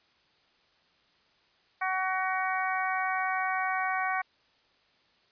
harmonic tone, 375.4 Hz, F#4, 25 cents sharp, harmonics 2 / 3 / 4 / 5 / 6, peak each -31 / -33 / -34 / -35 / -36 dBFS, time 1.81-4.22 s, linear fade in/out 10 ms, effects white hiss -66 dBFS RMS until 5.31 s + resampled to 11025 Hz

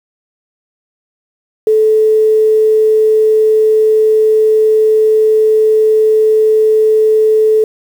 sine tone with quantisation, 434.8 Hz, A4, 21 cents flat, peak -6 dBFS, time 1.67-7.64 s, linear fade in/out 2 ms, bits 6, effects none

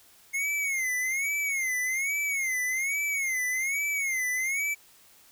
square tone with vibrato, 2146 Hz, C7, 43 cents sharp, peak -27 dBFS, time 0.33-4.75 s, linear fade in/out 20 ms, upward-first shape sine, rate 1.2 Hz, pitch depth 130 cents each way, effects white hiss -57 dBFS RMS until 5.31 s

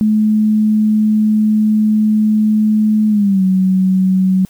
sine tone with pitch glide, 214.5 to 187.81 Hz, A3 to F#3, -44 to +26 cents, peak -9 dBFS, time 0.01-4.45 s, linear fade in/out 0 ms, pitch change -230 cents, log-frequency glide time 3.09-3.43 s, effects white hiss -49 dBFS RMS until 4.49 s

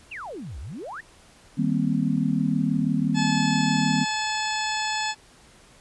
sine exponential two-way sweep, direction down then up, 2960 to 57.1 to 1990 Hz, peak -33 dBFS, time 0.11-1.01 s, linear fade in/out 10 ms, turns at 0.59 s
sine chord, C minor seventh, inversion first, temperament just, 156.98 / 196.22 / 235.5 / 261.6 Hz, Eb3 / G3 / Bb3 / C4, +16 / +2 / +18 / 0 cents, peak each -26 dBFS, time 1.57-4.05 s, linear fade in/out 20 ms
harmonic tone, 862 Hz, A5, 36 cents flat, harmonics 1 / 2 / 3 / 4 / 5 / 6 / 8 / 9, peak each -28 / -31 / -33 / -34 / -35 / -36 / -37 / -38 dBFS, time 3.14-5.15 s, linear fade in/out 50 ms
effects pink hiss -53 dBFS RMS until 5.8 s + resampled to 24000 Hz

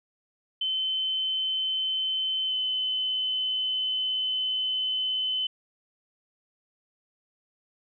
sine tone with pitch glide, 3065 to 3039 Hz, G7 to F#7, -40 to +46 cents, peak -25 dBFS, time 0.61-5.47 s, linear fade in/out 5 ms, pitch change -14 cents, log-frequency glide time 2.47-2.53 s, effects none

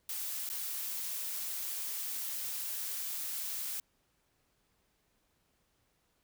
blue noise with dropouts, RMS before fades -38 dBFS, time 0.09-3.8 s, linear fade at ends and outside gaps 2 ms, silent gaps 0.491-0.499 s, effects pink hiss -75 dBFS RMS until 6.23 s

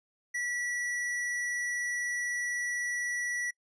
sine tone with hard clipping, 1946 Hz, B6, 26 cents flat, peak -32 dBFS, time 0.34-3.51 s, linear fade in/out 10 ms, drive 17 dB, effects noise-tail reverb RT60 0.1 s tail -26 dB re dry + resampled to 22050 Hz

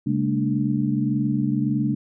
sine tone cluster, 136.1 / 204.6 / 226.3 / 293.4 Hz, C#3 / G#3 / A3 / D4, -31 / -26 / +49 / -2 cents, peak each -25 dBFS, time 0.06-1.95 s, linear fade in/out 10 ms, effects none

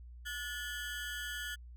30% pulse ring-modulated tone, 1590 Hz, G6, 24 cents sharp, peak -33 dBFS, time 0.25-1.56 s, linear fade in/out 20 ms, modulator 141 Hz, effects added 60 Hz sine -48 dBFS peak until 1.76 s

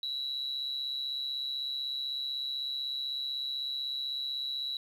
sine tone with amplitude modulation, 3914 Hz, B7, 16 cents flat, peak -29 dBFS, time 0.03-4.77 s, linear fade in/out 2 ms, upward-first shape sine, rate 136 Hz, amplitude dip 60%, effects tanh soft clip ceiling -25 dBFS + 10-bit

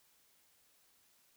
silence, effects white hiss -70 dBFS RMS until 1.36 s

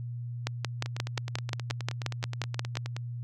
two click trains, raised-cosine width 0.2 ms, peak -19 / -12 dBFS, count 21 / 14, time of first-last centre 0.86-2.965 / 0.47-2.771 s, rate 9.5 / 5.65 Hz, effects added 120 Hz sine -34 dBFS peak until 3.23 s

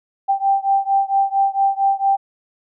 sine beating tone pair, 784 / 788.4 Hz, G5 / G5, 0 / +10 cents, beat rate 4.4 Hz, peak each -17 / -18 dBFS, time 0.28-2.17 s, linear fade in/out 20 ms, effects none

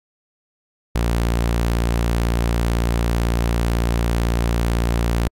sawtooth tone, 58 Hz, A#1, 8 cents flat, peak -13 dBFS, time 0.95-5.28 s, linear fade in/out 5 ms, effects AAC 64 kbps

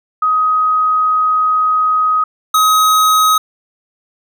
sine / square tone pair in turn, 1258 / 1266 Hz, D#6 / D#6, +19 / +30 cents, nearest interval unison, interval 11 cents, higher second, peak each -10 / -9 dBFS, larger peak second, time 0.22-2.24 / 2.54-3.38 s, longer first, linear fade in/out 5 ms, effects none

